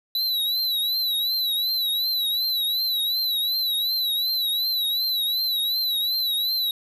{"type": "tone with vibrato", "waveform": "square", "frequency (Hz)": 3951, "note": "B7", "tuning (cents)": 0, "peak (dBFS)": -22, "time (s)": [0.15, 6.71], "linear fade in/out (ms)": 2, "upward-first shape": "triangle", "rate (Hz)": 2.7, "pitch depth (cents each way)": 100, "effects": []}